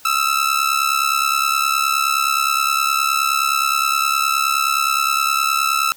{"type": "ring-modulated tone", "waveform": "sawtooth", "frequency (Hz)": 1318.5, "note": "E6", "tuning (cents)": 0, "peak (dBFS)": -9, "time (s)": [0.05, 5.92], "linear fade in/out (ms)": 0, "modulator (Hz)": 34.8, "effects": ["white hiss -46 dBFS RMS until 5.96 s"]}